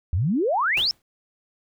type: exponential sweep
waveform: sine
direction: up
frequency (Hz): 74.9 to 5540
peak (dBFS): -19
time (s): 0.13-0.91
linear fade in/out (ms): 0
type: noise with exponential decay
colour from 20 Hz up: pink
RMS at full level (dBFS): -32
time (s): 0.77-1.02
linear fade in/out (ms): 2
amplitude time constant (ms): 53
effects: none